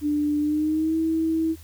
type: tone with pitch glide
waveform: sine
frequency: 295.9 to 322.7 Hz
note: D4 to E4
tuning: +13 to -37 cents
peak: -20 dBFS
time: 0.01-1.56 s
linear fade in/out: 50 ms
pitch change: +150 cents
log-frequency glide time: 0.4-0.97 s
effects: added 81 Hz sine -43 dBFS peak until 1.63 s + white hiss -52 dBFS RMS until 1.63 s

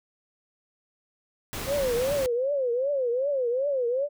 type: noise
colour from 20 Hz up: pink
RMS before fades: -34 dBFS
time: 1.53-2.26 s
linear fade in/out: 0 ms
type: tone with vibrato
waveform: sine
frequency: 522 Hz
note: C5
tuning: 4 cents flat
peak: -23 dBFS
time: 1.66-4.09 s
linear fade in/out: 50 ms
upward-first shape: triangle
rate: 2.6 Hz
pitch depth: 210 cents each way
effects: none

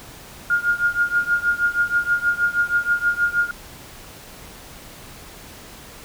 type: tone with tremolo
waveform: sine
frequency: 1419 Hz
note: F6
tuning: 27 cents sharp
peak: -13 dBFS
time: 0.5-3.51 s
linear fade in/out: 2 ms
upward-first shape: triangle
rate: 6.3 Hz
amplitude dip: 95%
effects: pink hiss -41 dBFS RMS until 6.04 s

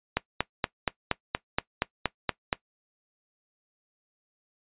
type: click train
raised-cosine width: 0.3 ms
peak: -7 dBFS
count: 11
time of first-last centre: 0.17-2.528 s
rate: 4.24 Hz
effects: noise-tail reverb RT60 0.1 s tail -20 dB re dry + resampled to 8000 Hz

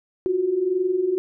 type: tone pair together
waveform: sine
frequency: 349.2 / 370.9 Hz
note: F4 / F#4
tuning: 0 / +4 cents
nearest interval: minor second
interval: 104 cents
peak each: -26 / -20 dBFS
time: 0.26-1.18 s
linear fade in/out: 0 ms
effects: none

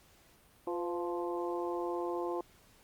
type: harmonic tone with a mistuned harmonic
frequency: 174.61 Hz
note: F3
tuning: in tune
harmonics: 2 / 3 / 4 / 5 / 6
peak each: -35 / -40 / -43 / -42 / -43 dBFS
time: 0.67-2.41 s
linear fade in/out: 2 ms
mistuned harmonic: 3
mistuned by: -50 cents
effects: pink hiss -63 dBFS RMS until 2.83 s + Opus 48 kbps

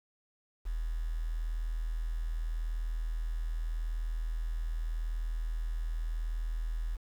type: tone with quantisation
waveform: sine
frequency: 40.42 Hz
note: E1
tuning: 33 cents flat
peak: -31 dBFS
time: 0.65-6.97 s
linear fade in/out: 20 ms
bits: 9
effects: none

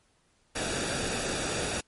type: noise with comb filter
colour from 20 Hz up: pink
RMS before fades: -31 dBFS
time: 0.55-1.81 s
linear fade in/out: 10 ms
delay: 0.96 ms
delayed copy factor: -0.55
effects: pink hiss -68 dBFS RMS until 1.87 s + MP3 48 kbps

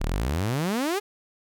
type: exponential sweep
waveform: sawtooth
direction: up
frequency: 32.77 to 427.9 Hz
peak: -20 dBFS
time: 0-1 s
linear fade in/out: 20 ms
effects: none

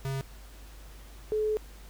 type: tone pair in turn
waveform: square / sine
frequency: 135.2 / 429.2 Hz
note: C#3 / A4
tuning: -43 / -43 cents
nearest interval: octave + minor sixth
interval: 2000 cents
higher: second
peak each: -31 / -25 dBFS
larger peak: second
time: 0.05-0.21 / 1.32-1.57 s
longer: second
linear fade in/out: 0 ms
effects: added 50 Hz sine -46 dBFS peak until 1.89 s + pink hiss -54 dBFS RMS until 1.89 s

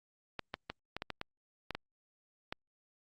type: clicks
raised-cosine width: 0.3 ms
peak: -21 dBFS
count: 10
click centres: 0.393 / 0.541 / 0.7 / 0.966 / 1.021 / 1.103 / 1.214 / 1.707 / 1.75 / 2.525 s
effects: Opus 48 kbps

